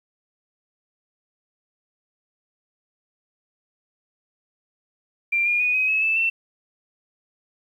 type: tone with pitch steps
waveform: sine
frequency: 2372 / 2422 / 2473 / 2525 / 2578 / 2632 / 2687 Hz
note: D7 / D#7 / D#7 / D#7 / E7 / E7 / E7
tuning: +17 / -47 / -11 / +25 / -39 / -3 / +33 cents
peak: -18 dBFS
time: 5.32-6.3 s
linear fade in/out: 10 ms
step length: 140 ms
effects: 9-bit